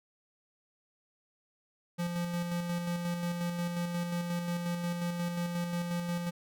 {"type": "tone with tremolo", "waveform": "square", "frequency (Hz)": 173.5, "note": "F3", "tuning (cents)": -11, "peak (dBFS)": -31, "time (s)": [1.98, 6.31], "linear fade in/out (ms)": 20, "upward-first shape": "square", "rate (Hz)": 5.6, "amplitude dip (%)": 35, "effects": []}